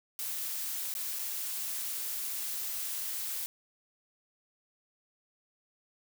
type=noise with dropouts; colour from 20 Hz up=blue; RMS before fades=-36 dBFS; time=0.19-3.46 s; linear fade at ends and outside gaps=0 ms; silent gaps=0.939-0.951 / 1.188-1.193 s; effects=none